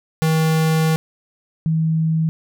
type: tone pair in turn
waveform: square / sine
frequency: 159.3 / 160.41 Hz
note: D#3 / E3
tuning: +41 / -47 cents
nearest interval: unison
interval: 12 cents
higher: second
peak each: -15 dBFS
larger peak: neither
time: 0.22-0.96 / 1.66-2.29 s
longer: first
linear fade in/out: 0 ms
effects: none